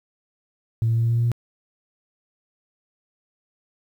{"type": "tone with pitch steps", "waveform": "sine", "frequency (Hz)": [113.4, 114.25, 115.12, 115.98, 116.86, 117.74, 118.63], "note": ["A#2", "A#2", "A#2", "A#2", "A#2", "A#2", "A#2"], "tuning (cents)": [-47, -34, -21, -8, 5, 18, 31], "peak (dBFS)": -16, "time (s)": [0.82, 1.317], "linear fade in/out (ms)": 0, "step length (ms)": 71, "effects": ["tanh soft clip ceiling -14 dBFS", "9-bit"]}